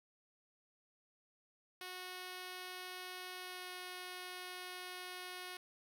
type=tone with pitch glide; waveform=5% pulse; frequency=366.1 to 364 Hz; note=F#4 to F#4; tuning=-18 to -28 cents; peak=-34 dBFS; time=1.81-5.57 s; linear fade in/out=2 ms; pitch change=-10 cents; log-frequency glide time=3.39-3.68 s; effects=none